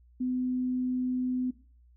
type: tone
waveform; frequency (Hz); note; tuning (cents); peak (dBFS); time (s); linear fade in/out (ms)
sine; 253; B3; +42; -27; 0.2-1.51; 10
effects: noise-tail reverb RT60 0.4 s tail -17 dB re dry + added 60 Hz sine -56 dBFS peak until 1.96 s